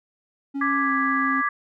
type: tone with pitch glide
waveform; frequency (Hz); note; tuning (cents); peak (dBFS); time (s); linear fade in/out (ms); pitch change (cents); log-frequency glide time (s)
triangle; 277.2 to 268.2; C#4 to C4; 0 to +43; -23; 0.54-1.42; 20; -57; 0.79-0.94
type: chord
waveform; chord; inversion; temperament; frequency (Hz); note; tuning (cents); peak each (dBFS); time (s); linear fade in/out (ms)
sine; G# diminished; second; equal; 1174.7 / 1661.2 / 1975.5; D6 / G#6 / B6; 0 / 0 / 0; -23 / -25 / -29; 0.61-1.49; 5
effects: none